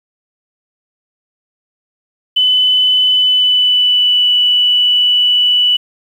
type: tone with pitch glide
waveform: sine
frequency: 3010 to 2962 Hz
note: F#7 to F#7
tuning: +29 to +1 cents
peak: -8 dBFS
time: 2.36-5.77 s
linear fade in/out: 10 ms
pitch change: -28 cents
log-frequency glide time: 3.08-4.31 s
effects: 7-bit